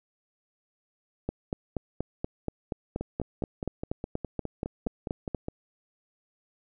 two click trains, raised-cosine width 2 ms, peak -19 / -16 dBFS, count 13 / 18, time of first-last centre 3.01-5.484 / 1.29-5.347 s, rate 4.85 / 4.19 Hz, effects none

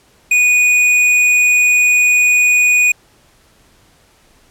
sine tone with tanh clipping, 2470 Hz, D#7, 13 cents flat, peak -10 dBFS, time 0.31-2.92 s, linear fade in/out 5 ms, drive 13 dB, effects pink hiss -51 dBFS RMS until 4.5 s + low-pass 12000 Hz 12 dB/octave

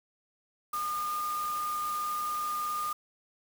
sine tone in noise, 1216 Hz, D#6, 40 cents flat, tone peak -30 dBFS, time 0.73-2.93 s, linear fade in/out 5 ms, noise white, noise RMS -43 dBFS, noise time 0.73-2.93 s, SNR +10 dB, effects none

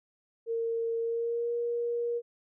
sine tone with pitch glide, 459 to 473.5 Hz, A#4 to A#4, -27 to +27 cents, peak -28 dBFS, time 0.46-2.22 s, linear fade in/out 50 ms, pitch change +54 cents, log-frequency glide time 0.99-1.53 s, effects none

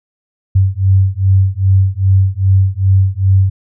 sine beating tone pair, 94.7 / 97.2 Hz, F#2 / G2, +41 / -14 cents, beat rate 2.5 Hz, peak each -11 dBFS, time 0.55-3.5 s, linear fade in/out 10 ms, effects none

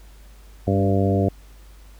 harmonic tone with a mistuned harmonic, 98 Hz, G2, in tune, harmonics 1 / 2 / 3 / 4 / 5 / 6 / 7, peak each -20 / -23 / -25 / -26 / -27 / -28 / -28 dBFS, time 0.67-1.29 s, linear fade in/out 5 ms, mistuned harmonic 3, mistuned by -19 cents, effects added 50 Hz sine -43 dBFS peak until 1.99 s + pink hiss -54 dBFS RMS until 1.99 s

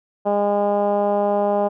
10% pulse tone with low-pass filter, 204.1 Hz, G#3, 30 cents flat, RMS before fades -19 dBFS, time 0.25-1.69 s, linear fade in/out 20 ms, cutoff 710 Hz, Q 2.9, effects none

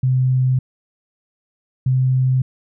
sine tone pair in turn, 128.9 / 129.48 Hz, C3 / C3, -26 / -18 cents, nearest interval unison, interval 8 cents, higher second, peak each -13 dBFS, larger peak neither, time 0.03-0.59 / 1.86-2.42 s, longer neither, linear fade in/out 5 ms, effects none

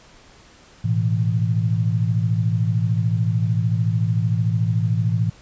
sine chord, A suspended second, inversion none, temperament equal, 110 / 123.47 / 164.81 Hz, A2 / B2 / E3, 0 / 0 / 0 cents, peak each -19 / -24 / -23 dBFS, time 0.84-5.3 s, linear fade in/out 10 ms, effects pink hiss -49 dBFS RMS until 5.41 s + resampled to 16000 Hz

